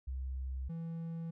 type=tone pair in turn; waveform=sine / triangle; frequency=65.3 / 165.4 Hz; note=C2 / E3; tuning=-3 / +6 cents; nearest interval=octave + major third; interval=1609 cents; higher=second; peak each=-36 / -36 dBFS; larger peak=neither; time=0.07-0.69 / 0.69-1.31 s; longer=neither; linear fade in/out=10 ms; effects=none